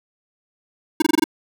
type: tone bursts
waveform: square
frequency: 314.2 Hz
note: D#4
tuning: 17 cents sharp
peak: -13 dBFS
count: 6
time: 1-1.241 s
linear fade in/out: 5 ms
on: 21 ms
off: 23 ms
effects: none